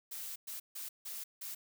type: noise bursts at uneven times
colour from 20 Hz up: blue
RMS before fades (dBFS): -43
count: 5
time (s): 0.11-0.36 / 0.47-0.6 / 0.75-0.89 / 1.05-1.24 / 1.41-1.55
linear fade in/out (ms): 10
effects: none